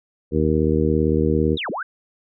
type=harmonic tone; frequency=77.78 Hz; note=D#2; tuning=in tune; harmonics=1 / 2 / 3 / 4 / 5 / 6; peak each=-23 / -23 / -23 / -23 / -23 / -23 dBFS; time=0.31-1.58 s; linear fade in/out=50 ms
type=linear two-way sweep; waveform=sine; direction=down then up; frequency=3951 to 158.6 to 1642 Hz; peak=-24 dBFS; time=1.57-1.83 s; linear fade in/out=5 ms; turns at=1.7 s
effects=none